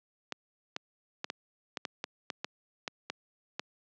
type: clicks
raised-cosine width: 0.2 ms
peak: -16 dBFS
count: 12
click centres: 0.323 / 0.764 / 1.244 / 1.301 / 1.772 / 1.852 / 2.041 / 2.302 / 2.445 / 2.878 / 3.1 / 3.595 s
effects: high-pass 200 Hz 12 dB/octave + low-pass 6000 Hz 12 dB/octave